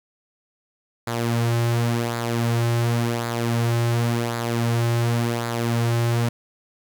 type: tone with flanger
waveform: sawtooth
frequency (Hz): 117.5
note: A#2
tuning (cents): +14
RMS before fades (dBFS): -22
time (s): 1.07-6.29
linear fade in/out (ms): 5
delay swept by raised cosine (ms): 0.34 to 4.44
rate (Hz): 0.91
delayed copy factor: -0.55
effects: 8-bit